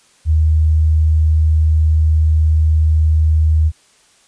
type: tone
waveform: sine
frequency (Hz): 78.3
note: D#2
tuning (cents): +11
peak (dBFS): -9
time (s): 0.25-3.72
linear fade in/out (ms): 50
effects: white hiss -52 dBFS RMS until 4.27 s + resampled to 22050 Hz